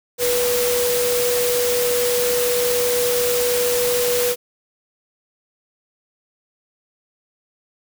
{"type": "tone in noise", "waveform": "sine", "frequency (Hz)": 488.2, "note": "B4", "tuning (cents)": -20, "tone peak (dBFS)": -18, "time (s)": [0.18, 4.36], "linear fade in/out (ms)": 50, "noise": "white", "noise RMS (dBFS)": -23, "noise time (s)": [0.18, 4.36], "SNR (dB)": 2, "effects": []}